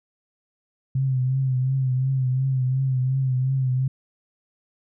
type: tone with vibrato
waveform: sine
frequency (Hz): 130.81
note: C3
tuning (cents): 0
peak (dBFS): -19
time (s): 0.95-3.88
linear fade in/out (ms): 5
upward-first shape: triangle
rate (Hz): 2.8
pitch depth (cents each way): 59
effects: none